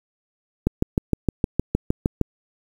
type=click train; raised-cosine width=3 ms; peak=-5 dBFS; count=11; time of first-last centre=0.67-2.213 s; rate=6.48 Hz; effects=7-bit